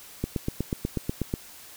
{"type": "click train", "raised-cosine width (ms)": 3, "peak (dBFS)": -13, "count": 10, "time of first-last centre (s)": [0.24, 1.339], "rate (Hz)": 8.19, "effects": ["white hiss -47 dBFS RMS until 1.76 s"]}